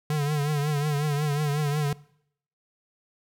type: tone with vibrato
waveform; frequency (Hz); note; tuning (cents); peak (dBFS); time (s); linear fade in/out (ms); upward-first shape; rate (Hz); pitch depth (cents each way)
square; 147.5; D3; +8; -24; 0.1-1.93; 2; triangle; 5.5; 81
effects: noise-tail reverb RT60 0.7 s tail -22 dB re dry